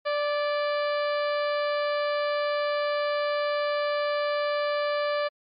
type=harmonic tone with a mistuned harmonic; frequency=587 Hz; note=D5; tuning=1 cent flat; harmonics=1 / 2 / 3 / 4 / 5 / 6 / 7 / 8; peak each=-25 / -31 / -35 / -39 / -42 / -44 / -43 / -44 dBFS; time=0.05-5.29 s; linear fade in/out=20 ms; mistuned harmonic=3; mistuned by=-26 cents; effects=MP3 64 kbps